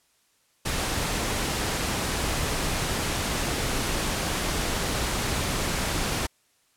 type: noise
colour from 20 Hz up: pink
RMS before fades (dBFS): -27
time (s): 0.65-6.27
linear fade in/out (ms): 10
effects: white hiss -66 dBFS RMS until 6.76 s + low-pass 11000 Hz 12 dB/octave